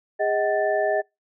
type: tone cluster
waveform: sine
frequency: 410.2 / 630 / 753 / 1765 Hz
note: G#4 / D#5 / F#5 / A6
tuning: -21 / +21 / +30 / +5 cents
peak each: -26 / -22 / -27 / -30 dBFS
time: 0.19-1.02 s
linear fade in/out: 20 ms
effects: noise-tail reverb RT60 0.2 s tail -26 dB re dry